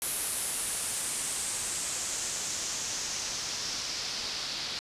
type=noise with low-pass filter sweep; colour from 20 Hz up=white; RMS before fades=-34 dBFS; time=0.02-4.79 s; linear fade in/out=0 ms; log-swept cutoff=11000 to 4500 Hz; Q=2.9; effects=resampled to 32000 Hz